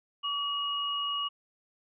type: tone pair together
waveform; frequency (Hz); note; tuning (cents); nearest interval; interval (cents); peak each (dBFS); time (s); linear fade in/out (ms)
sine; 1142.9 / 2887; D6 / F#7; -47 / -43; octave + major third; 1604; -33 / -31; 0.23-1.29; 20
effects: none